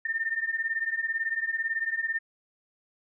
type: beating tone pair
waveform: sine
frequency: 1797 / 1815 Hz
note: A6 / A#6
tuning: +36 / -47 cents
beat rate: 18 Hz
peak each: -31 / -29 dBFS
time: 0.05-2.19 s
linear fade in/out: 5 ms
effects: none